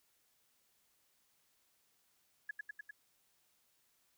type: tone with echo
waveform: sine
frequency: 1691 Hz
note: G#6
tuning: 31 cents sharp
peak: -37 dBFS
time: 2.49-2.51 s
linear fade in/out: 5 ms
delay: 100 ms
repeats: 4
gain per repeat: -2 dB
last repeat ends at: 2.91 s
effects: white hiss -75 dBFS RMS until 4.17 s